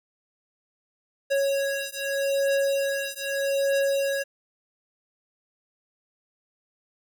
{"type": "beating tone pair", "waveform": "square", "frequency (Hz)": [552, 552.81], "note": ["C#5", "C#5"], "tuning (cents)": [-7, -5], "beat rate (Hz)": 0.81, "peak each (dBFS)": -27, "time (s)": [1.3, 4.24], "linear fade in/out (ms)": 20, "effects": []}